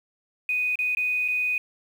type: tone with dropouts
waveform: sine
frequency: 2489 Hz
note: D#7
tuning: in tune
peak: -22 dBFS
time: 0.49-1.58 s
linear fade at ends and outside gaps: 2 ms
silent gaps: 0.756-0.789 / 0.95-0.97 / 1.28-1.284 s
effects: 8-bit